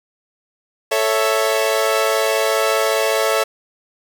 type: chord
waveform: sawtooth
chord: A major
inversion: none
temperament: equal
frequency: 440 / 554.4 / 659.3 Hz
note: A4 / C#5 / E5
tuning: 0 / 0 / 0 cents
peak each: -16 dBFS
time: 0.91-3.44 s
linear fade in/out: 10 ms
effects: 8-bit